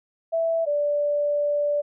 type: tone pair in turn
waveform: sine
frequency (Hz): 659.3 / 584.2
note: E5 / D5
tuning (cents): 0 / -9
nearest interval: major second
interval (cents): 209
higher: first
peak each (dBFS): -20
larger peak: neither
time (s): 0.32-0.66 / 0.66-1.82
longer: second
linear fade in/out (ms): 20
effects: none